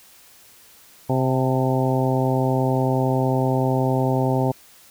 harmonic tone with a mistuned harmonic, 130.81 Hz, C3, in tune, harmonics 1 / 2 / 3 / 4 / 5 / 6 / 7, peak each -21 / -24 / -26 / -27 / -28 / -29 / -29 dBFS, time 1.09-4.52 s, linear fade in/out 10 ms, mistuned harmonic 7, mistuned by -41 cents, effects white hiss -50 dBFS RMS until 4.9 s

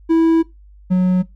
triangle tone pair in turn, 327.4 / 183.22 Hz, E4 / F#3, -12 / -17 cents, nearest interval minor seventh, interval 1005 cents, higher first, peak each -8 / -9 dBFS, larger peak first, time 0.09-0.43 / 0.9-1.23 s, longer first, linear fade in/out 20 ms, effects noise-tail reverb RT60 0.2 s tail -21 dB re dry + added 50 Hz sine -41 dBFS peak until 1.35 s

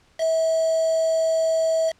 sine tone with quantisation, 648 Hz, E5, 30 cents flat, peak -18 dBFS, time 0.18-1.93 s, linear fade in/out 50 ms, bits 5, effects pink hiss -59 dBFS RMS until 1.99 s + low-pass 7000 Hz 12 dB/octave

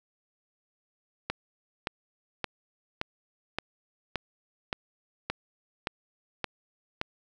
click train, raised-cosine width 0.3 ms, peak -13 dBFS, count 11, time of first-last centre 1.3-7.014 s, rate 1.75 Hz, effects none

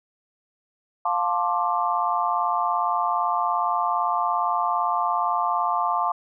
sine chord, D minor seventh, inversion first, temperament just, 704.8 / 881 / 1057.2 / 1174.7 Hz, F5 / A5 / C6 / D6, +16 / +2 / +18 / 0 cents, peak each -26 dBFS, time 1.05-6.12 s, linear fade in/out 5 ms, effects none

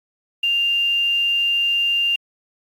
sine tone with quantisation, 2794 Hz, F7, in tune, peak -16 dBFS, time 0.43-2.16 s, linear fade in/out 5 ms, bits 7, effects AAC 64 kbps

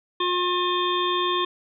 harmonic tone, 357.2 Hz, F4, 39 cents sharp, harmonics 1 / 3 / 5 / 7 / 9 / 10, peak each -26 / -24 / -35 / -36 / -31 / -29 dBFS, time 0.2-1.45 s, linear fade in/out 5 ms, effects none

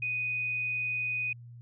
sine tone, 2489 Hz, D#7, in tune, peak -29 dBFS, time 0.02-1.33 s, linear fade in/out 5 ms, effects added 119 Hz sine -45 dBFS peak until 1.61 s

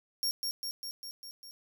sawtooth tone with echo, 5540 Hz, F8, 15 cents flat, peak -26 dBFS, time 0.23-0.31 s, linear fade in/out 0 ms, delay 200 ms, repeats 6, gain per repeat -3 dB, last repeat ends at 1.51 s, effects none

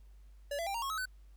square tone with pitch steps, 572 / 672.4 / 790.5 / 929.2 / 1092.3 / 1284.1 / 1509.5 Hz, D5 / E5 / G5 / A#5 / C#6 / E6 / F#6, -46 / +34 / +14 / -6 / -26 / -46 / +34 cents, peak -35 dBFS, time 0.51-1.056 s, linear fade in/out 5 ms, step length 78 ms, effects added 50 Hz sine -53 dBFS peak until 1.36 s + pink hiss -74 dBFS RMS until 1.36 s

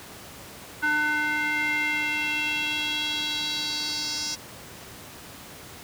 square tone with band-pass filter sweep, 300.6 Hz, D4, 40 cents sharp, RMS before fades -27 dBFS, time 0.82-4.36 s, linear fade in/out 20 ms, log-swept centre 1500 to 5400 Hz, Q 4, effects pink hiss -43 dBFS RMS until 5.83 s + high-pass 80 Hz 12 dB/octave

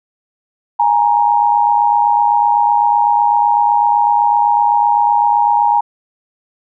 sine tone pair together, 829 / 936.9 Hz, G#5 / A#5, -3 / +8 cents, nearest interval major second, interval 211 cents, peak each -12 dBFS, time 0.79-5.81 s, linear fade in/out 10 ms, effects none

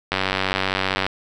click train, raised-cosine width 0.3 ms, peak -4 dBFS, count 91, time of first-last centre 0.12-1.065 s, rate 95.2 Hz, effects none

